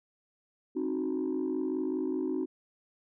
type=chord; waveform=sine; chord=C diminished; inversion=none; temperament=equal with one note detuned; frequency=265.9 / 311.1 / 370 Hz; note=C4 / Eb4 / Gb4; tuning=+28 / 0 / 0 cents; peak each=-32 dBFS; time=0.75-2.46 s; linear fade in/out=20 ms; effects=tanh soft clip ceiling -24 dBFS